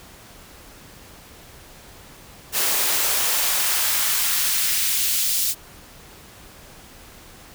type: noise with high-pass filter sweep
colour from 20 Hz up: white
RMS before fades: -21 dBFS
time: 2.52-5.55 s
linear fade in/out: 50 ms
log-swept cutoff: 260 to 4100 Hz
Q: 0.79
effects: pink hiss -45 dBFS RMS until 7.54 s